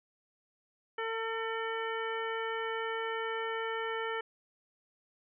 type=harmonic tone with a mistuned harmonic; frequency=450.4 Hz; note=A4; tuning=40 cents sharp; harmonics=1 / 2 / 3 / 4 / 5 / 7; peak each=-36 / -40 / -40 / -40 / -45 / -46 dBFS; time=0.98-4.21 s; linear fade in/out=5 ms; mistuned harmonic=7; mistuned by=-84 cents; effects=none